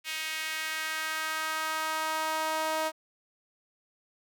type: tone with high-pass filter sweep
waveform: sawtooth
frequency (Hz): 315.4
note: D#4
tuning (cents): +24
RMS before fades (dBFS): -32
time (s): 0.04-2.92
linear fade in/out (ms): 50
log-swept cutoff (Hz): 2400 to 720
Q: 1.9
effects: none